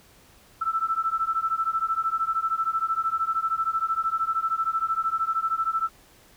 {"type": "beating tone pair", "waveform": "sine", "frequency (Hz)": [1318, 1331], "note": ["E6", "E6"], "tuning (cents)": [-1, 16], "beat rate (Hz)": 13, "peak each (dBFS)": -26, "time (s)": [0.61, 5.89], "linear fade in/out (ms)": 10, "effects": ["pink hiss -55 dBFS RMS until 6.36 s"]}